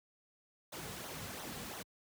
pink noise with flanger, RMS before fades -45 dBFS, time 0.72-1.83 s, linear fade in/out 10 ms, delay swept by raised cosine 0.4 to 3.3 ms, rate 2.9 Hz, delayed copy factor -0.6, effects high-pass 60 Hz 12 dB/octave

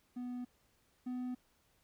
triangle tone pair in turn, 246.9 / 250.3 Hz, B3 / B3, 0 / +23 cents, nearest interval unison, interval 23 cents, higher second, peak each -37 / -35 dBFS, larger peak second, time 0.16-0.45 / 1.06-1.35 s, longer neither, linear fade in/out 10 ms, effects pink hiss -73 dBFS RMS until 1.83 s

